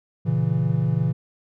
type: chord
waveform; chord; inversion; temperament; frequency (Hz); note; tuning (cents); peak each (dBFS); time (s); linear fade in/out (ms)
triangle; A# diminished; none; equal; 116.54 / 138.59 / 164.81; A#2 / C#3 / E3; 0 / 0 / 0; -22 / -21 / -21; 0.25-1.13; 20
effects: none